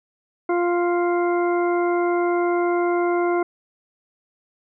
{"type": "harmonic tone", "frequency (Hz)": 349.2, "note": "F4", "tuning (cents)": 0, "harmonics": [1, 2, 3, 4, 6], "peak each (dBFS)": [-19, -25, -29, -31, -35], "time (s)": [0.49, 3.43], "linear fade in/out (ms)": 5, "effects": []}